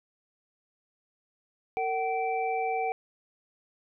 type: tone cluster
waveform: sine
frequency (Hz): 455.8 / 757 / 2332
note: A#4 / F#5 / D7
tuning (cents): -39 / +39 / -13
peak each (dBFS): -32 / -28 / -37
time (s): 1.77-2.92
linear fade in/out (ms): 0
effects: none